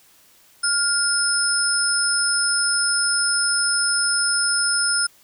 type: tone cluster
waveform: sine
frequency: 1413 / 5200 / 9400 Hz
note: F6 / E8 / D9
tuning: +20 / -24 / +1 cents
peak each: -22 dBFS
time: 0.63-5.07 s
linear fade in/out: 10 ms
effects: white hiss -54 dBFS RMS until 5.23 s